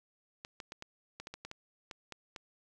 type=clicks; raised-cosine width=0.2 ms; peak=-26 dBFS; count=12; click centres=0.449 / 0.602 / 0.721 / 0.824 / 1.2 / 1.271 / 1.34 / 1.45 / 1.514 / 1.912 / 2.123 / 2.362 s; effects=none